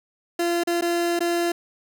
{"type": "tone with dropouts", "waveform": "30% pulse", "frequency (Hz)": 343.5, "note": "F4", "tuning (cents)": -29, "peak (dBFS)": -18, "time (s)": [0.39, 1.52], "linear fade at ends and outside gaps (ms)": 5, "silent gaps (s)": [[0.636, 0.672], [0.811, 0.821], [1.192, 1.205]], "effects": []}